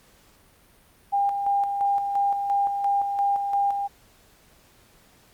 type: tone with tremolo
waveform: sine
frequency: 802 Hz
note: G5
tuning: 39 cents sharp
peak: -19 dBFS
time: 1.12-3.88 s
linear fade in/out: 20 ms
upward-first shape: square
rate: 2.9 Hz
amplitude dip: 45%
effects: pink hiss -57 dBFS RMS until 5.33 s + Opus 48 kbps